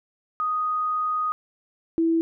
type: tone pair in turn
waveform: sine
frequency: 1244.5 / 329 Hz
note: D#6 / E4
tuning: 0 / -3 cents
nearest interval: octave + major seventh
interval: 2303 cents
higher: first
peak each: -22 / -18 dBFS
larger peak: second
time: 0.4-1.32 / 1.98-2.21 s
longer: first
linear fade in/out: 0 ms
effects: none

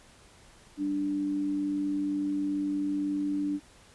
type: tone pair together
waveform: sine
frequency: 195.83 / 293.7 Hz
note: G3 / D4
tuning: -1 / 0 cents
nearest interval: perfect fifth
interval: 701 cents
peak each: -39 / -27 dBFS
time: 0.77-3.6 s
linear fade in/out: 50 ms
effects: pink hiss -56 dBFS RMS until 3.94 s + resampled to 24000 Hz

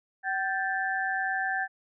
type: tone cluster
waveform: sine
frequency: 764 / 1573 / 1755 Hz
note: G5 / G6 / A6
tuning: -45 / +6 / -5 cents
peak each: -31 dBFS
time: 0.23-1.68 s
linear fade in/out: 50 ms
effects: none

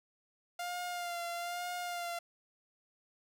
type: tone with vibrato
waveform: sawtooth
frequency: 700 Hz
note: F5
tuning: 4 cents sharp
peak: -33 dBFS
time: 0.59-2.19 s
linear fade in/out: 5 ms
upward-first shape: sine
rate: 1.1 Hz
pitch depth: 31 cents each way
effects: none

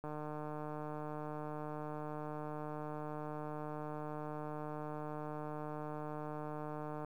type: click train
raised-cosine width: 1 ms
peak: -30 dBFS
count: 1059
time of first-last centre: 0.04-7.047 s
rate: 151 Hz
effects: 11-bit

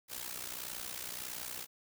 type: noise with amplitude modulation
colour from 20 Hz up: white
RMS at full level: -39 dBFS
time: 0.08-1.67 s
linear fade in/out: 50 ms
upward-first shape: sine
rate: 61.6 Hz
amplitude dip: 75%
effects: none

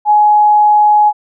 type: tone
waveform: sine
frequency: 840 Hz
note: G#5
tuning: 19 cents sharp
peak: -5 dBFS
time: 0.05-1.13 s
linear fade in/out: 50 ms
effects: none

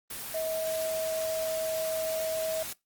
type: tone in noise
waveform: sine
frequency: 640 Hz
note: D#5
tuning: 49 cents sharp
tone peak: -29 dBFS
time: 0.34-2.63 s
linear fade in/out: 5 ms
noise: white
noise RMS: -38 dBFS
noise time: 0.1-2.73 s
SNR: +6 dB
effects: noise-tail reverb RT60 0.2 s tail -22 dB re dry + Opus 24 kbps

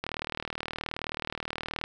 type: click train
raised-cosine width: 0.3 ms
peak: -16 dBFS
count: 71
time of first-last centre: 0.04-1.839 s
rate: 38.9 Hz
effects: none

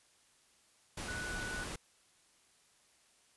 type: tone in noise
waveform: sine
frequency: 1480 Hz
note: F#6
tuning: in tune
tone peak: -40 dBFS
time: 1.08-1.64 s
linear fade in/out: 5 ms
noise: pink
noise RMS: -42 dBFS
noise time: 0.97-1.76 s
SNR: -1 dB
effects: white hiss -68 dBFS RMS until 3.36 s + resampled to 24000 Hz

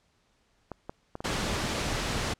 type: clicks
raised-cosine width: 1 ms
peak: -22 dBFS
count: 7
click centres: 0.717 / 0.895 / 1.154 / 1.205 / 1.258 / 1.304 / 1.498 s
type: noise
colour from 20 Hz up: pink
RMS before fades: -30 dBFS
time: 1.24-2.34 s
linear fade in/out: 10 ms
effects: pink hiss -69 dBFS RMS until 2.39 s + low-pass 7000 Hz 12 dB/octave

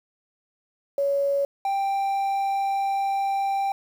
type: tone pair in turn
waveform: sine / triangle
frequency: 560 / 786.9 Hz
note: C#5 / G5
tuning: +18 / +6 cents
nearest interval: tritone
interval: 588 cents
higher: second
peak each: -20 dBFS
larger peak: neither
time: 0.98-1.45 / 1.65-3.72 s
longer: second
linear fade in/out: 2 ms
effects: 8-bit

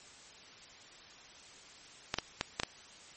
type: clicks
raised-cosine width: 0.2 ms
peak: -13 dBFS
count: 5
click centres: 2.141 / 2.186 / 2.411 / 2.599 / 2.634 s
effects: white hiss -54 dBFS RMS until 3.16 s + MP3 32 kbps

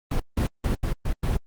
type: noise bursts at uneven times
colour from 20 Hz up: brown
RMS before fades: -23 dBFS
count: 6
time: 0.11-0.2 / 0.37-0.47 / 0.64-0.75 / 0.83-0.93 / 1.05-1.13 / 1.23-1.37 s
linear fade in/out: 5 ms
effects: Opus 24 kbps

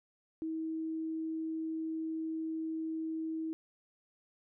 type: tone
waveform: sine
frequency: 320.5 Hz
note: E4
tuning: 49 cents flat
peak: -34 dBFS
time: 0.42-3.53 s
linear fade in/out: 0 ms
effects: none

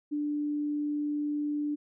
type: tone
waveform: sine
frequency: 294.9 Hz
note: D4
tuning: 7 cents sharp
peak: -28 dBFS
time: 0.11-1.76 s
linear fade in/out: 20 ms
effects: none

